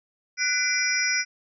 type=tone cluster; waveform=sine; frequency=1486 / 2024 / 2362 / 5090 / 5690 Hz; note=F#6 / B6 / D7 / D#8 / F8; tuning=+7 / +42 / +9 / +39 / +31 cents; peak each=-28 dBFS; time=0.37-1.25 s; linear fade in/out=50 ms; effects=none